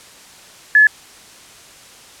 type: tone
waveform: sine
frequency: 1715 Hz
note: A6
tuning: 45 cents flat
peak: -6 dBFS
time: 0.75-0.87 s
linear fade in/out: 2 ms
effects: white hiss -42 dBFS RMS until 2.2 s + low-pass 9000 Hz 12 dB/octave